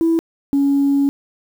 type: tone pair in turn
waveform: sine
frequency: 329.6 / 279.6 Hz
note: E4 / C#4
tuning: 0 / +15 cents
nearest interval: minor third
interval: 285 cents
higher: first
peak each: -11 dBFS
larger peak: neither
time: 0.01-0.19 / 0.53-1.09 s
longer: second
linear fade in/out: 0 ms
effects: tanh soft clip ceiling -9 dBFS + 7-bit